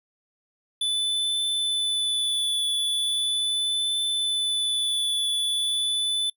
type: tone with vibrato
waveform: square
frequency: 3485 Hz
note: A7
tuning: 17 cents flat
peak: -23 dBFS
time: 0.81-6.3 s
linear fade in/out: 5 ms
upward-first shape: triangle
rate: 0.39 Hz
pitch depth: 20 cents each way
effects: noise-tail reverb RT60 0.1 s tail -23 dB re dry